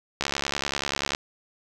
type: click train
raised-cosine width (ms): 0.2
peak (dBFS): -8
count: 67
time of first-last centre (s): 0.21-1.149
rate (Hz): 70.3
effects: none